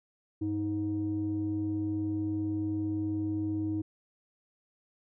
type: tone pair together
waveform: sine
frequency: 99.1 / 314.6 Hz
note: G2 / D#4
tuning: +19 / +19 cents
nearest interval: octave + minor sixth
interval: 2000 cents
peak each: -34 / -29 dBFS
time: 0.41-3.82 s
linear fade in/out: 10 ms
effects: tanh soft clip ceiling -23 dBFS